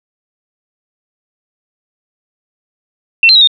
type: tone with pitch steps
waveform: sine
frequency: 2695 / 4131 / 3851 / 3667 Hz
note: E7 / C8 / B7 / A#7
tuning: +38 / -23 / -44 / -29 cents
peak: -3 dBFS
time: 3.23-3.474 s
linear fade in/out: 2 ms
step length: 61 ms
effects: none